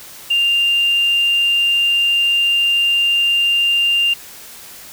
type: tone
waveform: sine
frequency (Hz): 2794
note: F7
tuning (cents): 0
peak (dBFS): -11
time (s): 0.3-4.14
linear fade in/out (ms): 10
effects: tanh soft clip ceiling -8 dBFS + white hiss -37 dBFS RMS until 4.92 s